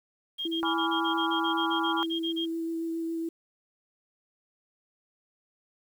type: tone bursts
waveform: sine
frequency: 3230 Hz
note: G#7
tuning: 49 cents flat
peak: -30 dBFS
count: 16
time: 0.38-2.46 s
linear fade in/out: 20 ms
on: 100 ms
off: 32 ms
type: tone with vibrato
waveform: sine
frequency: 329.6 Hz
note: E4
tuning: in tune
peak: -29 dBFS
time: 0.45-3.29 s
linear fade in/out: 5 ms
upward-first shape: sine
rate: 7.2 Hz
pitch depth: 11 cents each way
type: chord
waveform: sine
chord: G# diminished seventh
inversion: none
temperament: equal with one note detuned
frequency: 830.6 / 987.8 / 1151.1 / 1396.9 Hz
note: G#5 / B5 / D6 / F6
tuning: 0 / 0 / -35 / 0 cents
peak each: -33 dBFS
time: 0.63-2.03 s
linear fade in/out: 0 ms
effects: 9-bit